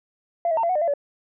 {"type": "tone with pitch steps", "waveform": "sine", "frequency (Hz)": [684, 644, 909, 680, 737, 604, 677, 572], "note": ["F5", "E5", "A#5", "F5", "F#5", "D5", "E5", "D5"], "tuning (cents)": [-36, -41, -44, -46, -7, 48, 46, -46], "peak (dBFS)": -18, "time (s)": [0.45, 0.938], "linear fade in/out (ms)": 2, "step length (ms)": 61, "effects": ["tanh soft clip ceiling -14 dBFS"]}